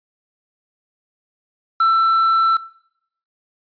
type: tone with quantisation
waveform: triangle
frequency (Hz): 1335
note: E6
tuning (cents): +22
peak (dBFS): -10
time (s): 1.8-2.57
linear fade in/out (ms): 5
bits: 6
effects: noise-tail reverb RT60 0.7 s tail -20 dB re dry + resampled to 11025 Hz